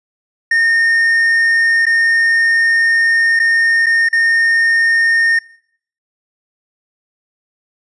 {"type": "tone with dropouts", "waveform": "triangle", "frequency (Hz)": 1832, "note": "A#6", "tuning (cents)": -31, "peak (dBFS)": -8, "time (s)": [0.51, 5.39], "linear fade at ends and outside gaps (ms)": 5, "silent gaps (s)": [[1.856, 1.865], [3.393, 3.398], [3.861, 3.865], [4.088, 4.128]], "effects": ["noise-tail reverb RT60 0.6 s tail -20 dB re dry", "resampled to 24000 Hz"]}